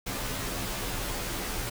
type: noise with comb filter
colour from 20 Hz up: pink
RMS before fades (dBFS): -33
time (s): 0.06-1.7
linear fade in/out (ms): 10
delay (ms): 13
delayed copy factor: -0.95
effects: none